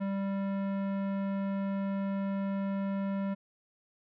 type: tone with tanh clipping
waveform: sine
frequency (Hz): 196.3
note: G3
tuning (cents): +3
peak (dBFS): -32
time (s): 0-3.35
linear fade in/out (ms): 20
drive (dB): 17
effects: none